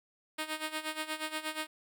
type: tone with tremolo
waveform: 5% pulse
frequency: 311.1 Hz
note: D#4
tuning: in tune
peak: -21 dBFS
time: 0.38-1.67 s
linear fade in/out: 10 ms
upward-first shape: sine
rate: 8.4 Hz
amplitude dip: 80%
effects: none